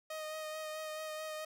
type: tone with vibrato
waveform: sawtooth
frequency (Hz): 622.3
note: D#5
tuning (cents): 0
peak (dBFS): -36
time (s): 0.1-1.45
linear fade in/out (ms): 5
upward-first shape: sine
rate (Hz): 4.6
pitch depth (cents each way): 17
effects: none